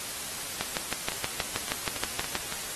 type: two click trains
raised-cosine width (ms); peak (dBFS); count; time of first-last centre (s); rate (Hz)
0.2; -15 / -9; 6 / 12; 1.12-2.524 / 0.61-2.353; 3.56 / 6.31
effects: white hiss -36 dBFS RMS until 2.75 s + AAC 32 kbps